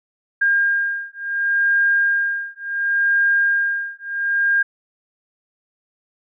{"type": "beating tone pair", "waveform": "sine", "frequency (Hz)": [1610, 1610.7], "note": ["G6", "G6"], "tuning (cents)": [46, 47], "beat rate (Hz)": 0.7, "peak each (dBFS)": -19, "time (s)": [0.41, 4.63], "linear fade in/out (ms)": 10, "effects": []}